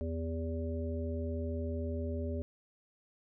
harmonic tone with a mistuned harmonic, 82.41 Hz, E2, in tune, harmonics 1 / 3 / 5 / 7, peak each -35 / -40 / -42 / -43 dBFS, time 0.01-2.42 s, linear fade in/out 0 ms, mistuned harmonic 5, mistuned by -38 cents, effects none

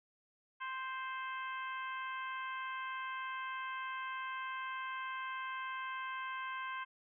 harmonic tone, 523.3 Hz, C5, in tune, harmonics 2 / 3 / 4 / 5 / 6, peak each -41 / -44 / -49 / -51 / -54 dBFS, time 0.6-6.85 s, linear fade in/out 20 ms, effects none

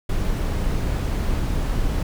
brown noise, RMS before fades -22 dBFS, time 0.09-2.03 s, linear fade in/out 5 ms, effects none

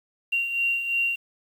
sine beating tone pair, 2759 / 2761.9 Hz, F7 / F7, -22 / -20 cents, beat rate 2.9 Hz, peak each -31 / -23 dBFS, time 0.32-1.16 s, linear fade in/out 10 ms, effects 8-bit

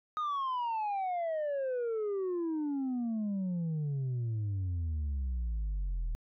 sine exponential sweep, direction down, 1252 to 38.75 Hz, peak -28 dBFS, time 0.17-6.15 s, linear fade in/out 0 ms, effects tanh soft clip ceiling -30 dBFS

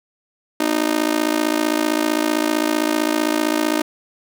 sawtooth tone with amplitude modulation, 307.8 Hz, D#4, 19 cents flat, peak -9 dBFS, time 0.6-3.82 s, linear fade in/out 5 ms, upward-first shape sine, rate 55.5 Hz, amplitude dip 95%, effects none

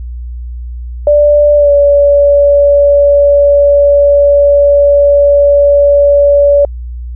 sine tone with pitch glide, 587.3 to 571.6 Hz, D5 to D5, 0 to -47 cents, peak -3 dBFS, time 1.07-6.65 s, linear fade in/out 2 ms, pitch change -47 cents, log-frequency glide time 1.56-1.71 s, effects added 60 Hz sine -19 dBFS peak until 7.15 s

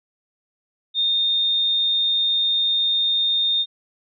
sine tone, 3654 Hz, A#7, 35 cents flat, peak -17 dBFS, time 0.94-3.66 s, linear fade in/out 50 ms, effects none

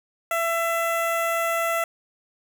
15% pulse tone with notch filter, 669 Hz, E5, 25 cents sharp, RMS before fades -24 dBFS, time 0.31-1.84 s, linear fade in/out 2 ms, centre 4700 Hz, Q 0.7, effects none

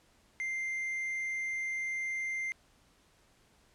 triangle tone, 2093 Hz, C7, in tune, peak -31 dBFS, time 0.4-2.52 s, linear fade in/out 0 ms, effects pink hiss -66 dBFS RMS until 3.74 s + low-pass 10000 Hz 12 dB/octave

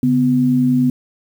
sine tone pair together, 140.5 / 250.6 Hz, C#3 / B3, +24 / +25 cents, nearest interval minor seventh, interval 1001 cents, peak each -19 / -12 dBFS, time 0.03-0.9 s, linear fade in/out 2 ms, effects 7-bit

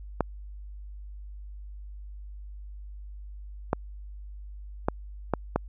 clicks, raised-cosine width 1 ms, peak -9 dBFS, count 5, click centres 0.207 / 3.731 / 4.885 / 5.337 / 5.56 s, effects added 50 Hz sine -39 dBFS peak until 5.68 s

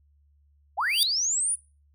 sine linear sweep, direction up, 613 to 9956 Hz, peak -23 dBFS, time 0.77-1.56 s, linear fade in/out 20 ms
sawtooth tone with exponential growth, 4699 Hz, D8, in tune, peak -14 dBFS, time 0.8-1.03 s, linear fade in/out 0 ms, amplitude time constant 48 ms
effects noise-tail reverb RT60 0.3 s tail -20 dB re dry + added 72 Hz sine -59 dBFS peak until 1.94 s

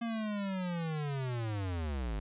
square linear sweep, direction down, 234.8 to 48.32 Hz, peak -34 dBFS, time 0.01-2.2 s, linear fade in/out 10 ms, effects resampled to 8000 Hz

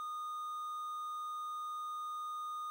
triangle tone with quantisation, 1229 Hz, D#6, 22 cents flat, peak -37 dBFS, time 0-2.7 s, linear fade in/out 0 ms, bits 10, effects none

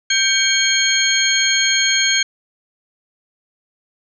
sine tone cluster, 1569 / 2252 / 3207 / 4288 / 6520 Hz, G6 / C#7 / G7 / C8 / G#8, +1 / +27 / +39 / +42 / -33 cents, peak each -20 dBFS, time 0.1-2.23 s, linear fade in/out 5 ms, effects none

